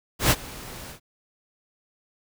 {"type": "noise with ADSR envelope", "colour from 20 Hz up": "pink", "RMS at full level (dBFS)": -17, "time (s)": [0.19, 1], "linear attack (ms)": 120, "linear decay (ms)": 41, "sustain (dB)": -22, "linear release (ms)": 100, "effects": []}